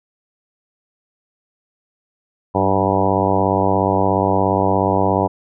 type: harmonic tone with a mistuned harmonic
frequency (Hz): 97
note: G2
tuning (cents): -18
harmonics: 1 / 2 / 3 / 4 / 5 / 6 / 7 / 8 / 9 / 10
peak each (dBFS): -23 / -23 / -23 / -23 / -23 / -23 / -23 / -23 / -23 / -23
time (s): 2.54-5.28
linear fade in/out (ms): 20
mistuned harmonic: 2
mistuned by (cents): -48
effects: none